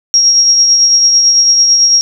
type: tone with tremolo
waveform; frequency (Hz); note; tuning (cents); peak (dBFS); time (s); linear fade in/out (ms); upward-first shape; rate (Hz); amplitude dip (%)
sine; 5600; F8; +4; -3; 0.14-2.01; 0; triangle; 9; 40
effects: none